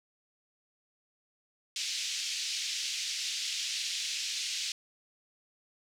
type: band-pass noise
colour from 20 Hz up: white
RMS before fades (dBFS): -35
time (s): 1.76-4.72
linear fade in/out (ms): 2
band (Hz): 2500 to 6200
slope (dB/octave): 24
effects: none